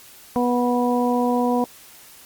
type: harmonic tone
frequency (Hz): 244.7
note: B3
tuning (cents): -16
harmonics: 1 / 2 / 3 / 4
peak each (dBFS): -20 / -23 / -25 / -26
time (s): 0.36-1.64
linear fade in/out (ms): 0
effects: white hiss -46 dBFS RMS until 2.25 s + Opus 48 kbps